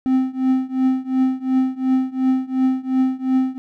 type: tone with tremolo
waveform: triangle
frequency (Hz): 260.4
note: C4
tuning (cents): -8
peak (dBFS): -10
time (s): 0.06-3.58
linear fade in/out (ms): 0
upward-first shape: triangle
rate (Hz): 2.8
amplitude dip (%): 95
effects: none